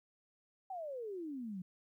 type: exponential sweep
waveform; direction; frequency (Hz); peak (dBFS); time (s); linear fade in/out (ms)
sine; down; 784 to 176.1; -40; 0.7-1.62; 5
effects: 13-bit